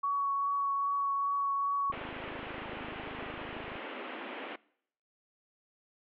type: tone with vibrato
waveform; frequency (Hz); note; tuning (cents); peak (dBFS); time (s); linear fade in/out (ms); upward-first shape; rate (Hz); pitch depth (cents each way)
sine; 1120; C#6; +18; -28; 0.03-1.92; 10; triangle; 2.5; 13
type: click train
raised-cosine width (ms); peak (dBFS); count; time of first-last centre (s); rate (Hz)
3; -34; 50; 1.9-3.756; 26.4
type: band-pass noise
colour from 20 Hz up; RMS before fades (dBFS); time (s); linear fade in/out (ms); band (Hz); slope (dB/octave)
pink; -42; 1.92-4.56; 5; 240 to 3100; 48
effects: noise-tail reverb RT60 0.7 s tail -23 dB re dry